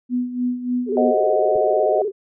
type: tone with tremolo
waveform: sine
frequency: 247.5 Hz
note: B3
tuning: 4 cents sharp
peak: -17 dBFS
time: 0.09-1.15 s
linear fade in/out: 50 ms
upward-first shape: sine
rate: 3.4 Hz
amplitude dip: 70%
type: tone with vibrato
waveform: sine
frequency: 408.5 Hz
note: G#4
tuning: 29 cents flat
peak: -19 dBFS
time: 0.86-2.12 s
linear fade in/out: 50 ms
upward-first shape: square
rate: 16 Hz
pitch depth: 99 cents each way
type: chord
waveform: sine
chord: C diminished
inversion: none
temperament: equal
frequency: 523.3 / 622.3 / 740 Hz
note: C5 / Eb5 / Gb5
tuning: 0 / 0 / 0 cents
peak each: -24 / -18 / -23 dBFS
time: 0.97-2.02 s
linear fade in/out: 2 ms
type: clicks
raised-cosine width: 2 ms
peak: -23 / -27 dBFS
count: 2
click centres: 1.556 / 1.564 s
effects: none